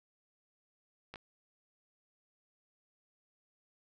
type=clicks; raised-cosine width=0.3 ms; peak=-29 dBFS; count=2; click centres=1.14 / 1.158 s; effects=none